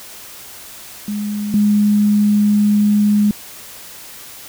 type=tone pair in turn; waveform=sine; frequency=207.7 / 207.7 Hz; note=G#3 / G#3; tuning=0 / 0 cents; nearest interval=unison; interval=0 cents; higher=neither; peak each=-19 / -10 dBFS; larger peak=second; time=1.08-1.54 / 1.54-3.31 s; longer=second; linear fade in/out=2 ms; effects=white hiss -36 dBFS RMS until 4.48 s